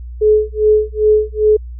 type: tone with tremolo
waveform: sine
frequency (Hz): 427.1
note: G#4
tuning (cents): +48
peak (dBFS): -6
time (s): 0.21-1.57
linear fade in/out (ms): 10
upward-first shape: sine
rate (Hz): 2.5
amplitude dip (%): 100
effects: added 60 Hz sine -26 dBFS peak until 1.79 s